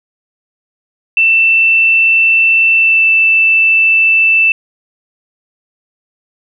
sine tone with pitch glide, 2671 to 2653 Hz, E7 to E7, +22 to +10 cents, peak -6 dBFS, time 1.17-4.52 s, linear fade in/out 2 ms, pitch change -12 cents, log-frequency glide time 2.76-3.06 s, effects none

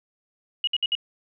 sine tone bursts, 2895 Hz, F#7, 38 cents flat, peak -20 dBFS, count 4, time 0.64-0.952 s, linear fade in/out 2 ms, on 33 ms, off 60 ms, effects none

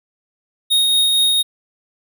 square tone with tremolo, 3729 Hz, A#7, in tune, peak -12 dBFS, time 0.7-1.43 s, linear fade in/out 20 ms, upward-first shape triangle, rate 4.3 Hz, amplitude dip 25%, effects none

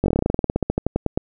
slowing click train, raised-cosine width 2 ms, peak -5 dBFS, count 22, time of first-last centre 0.04-1.175 s, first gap 20 ms, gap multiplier 1.09, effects none

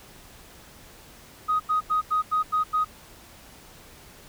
sine tone bursts, 1252 Hz, D#6, 10 cents sharp, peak -19 dBFS, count 7, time 1.48-2.848 s, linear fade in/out 20 ms, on 120 ms, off 88 ms, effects tanh soft clip ceiling -15 dBFS + pink hiss -49 dBFS RMS until 4.28 s

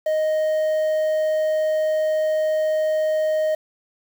triangle tone with quantisation, 622.3 Hz, D#5, in tune, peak -16 dBFS, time 0.06-3.55 s, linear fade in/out 5 ms, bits 7, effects none

